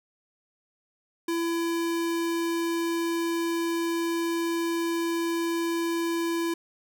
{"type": "tone", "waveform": "square", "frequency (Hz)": 335.7, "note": "E4", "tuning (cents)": 32, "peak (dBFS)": -26, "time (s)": [1.28, 6.54], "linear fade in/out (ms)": 5, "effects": []}